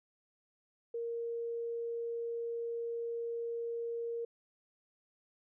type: tone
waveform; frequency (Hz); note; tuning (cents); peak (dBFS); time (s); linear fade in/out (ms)
sine; 466.2; A#4; 0; -35; 0.94-4.25; 5
effects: none